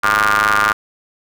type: ring-modulated tone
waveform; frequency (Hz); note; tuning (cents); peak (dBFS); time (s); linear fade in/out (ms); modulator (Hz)
sawtooth; 103.83; G#2; 0; -5; 0.03-0.73; 10; 1310
effects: none